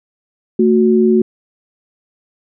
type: tone pair together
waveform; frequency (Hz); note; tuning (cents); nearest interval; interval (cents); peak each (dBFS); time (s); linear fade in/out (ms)
sine; 223.5 / 367.7; A3 / F#4; +27 / -11; major sixth; 862; -11; 0.59-1.22; 5
effects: none